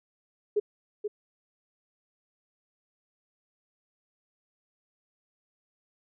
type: tone with echo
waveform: sine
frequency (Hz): 417.2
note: G#4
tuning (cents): +8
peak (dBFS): -21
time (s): 0.56-0.6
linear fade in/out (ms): 10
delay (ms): 480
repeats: 1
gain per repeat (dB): -7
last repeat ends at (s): 1.08
effects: none